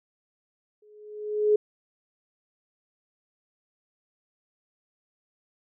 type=tone with exponential growth; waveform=sine; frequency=421.7 Hz; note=G#4; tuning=26 cents sharp; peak=-15 dBFS; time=0.82-1.56 s; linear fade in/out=5 ms; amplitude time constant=160 ms; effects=none